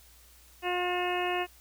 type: harmonic tone with a mistuned harmonic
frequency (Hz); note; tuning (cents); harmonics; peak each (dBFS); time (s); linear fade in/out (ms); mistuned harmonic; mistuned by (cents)
357.7; F4; +41; 1 / 2 / 3 / 4 / 5 / 6 / 7 / 8; -32 / -32 / -37 / -43 / -38 / -42 / -37 / -39; 0.62-1.47; 50; 7; +40
effects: added 60 Hz sine -58 dBFS peak until 1.6 s + white hiss -58 dBFS RMS until 1.6 s